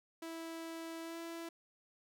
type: tone with pitch glide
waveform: sawtooth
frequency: 328.5 to 333.3 Hz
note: E4 to E4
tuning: -6 to +19 cents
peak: -39 dBFS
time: 0.22-1.49 s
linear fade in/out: 5 ms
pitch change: +25 cents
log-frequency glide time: 1.02-1.18 s
effects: none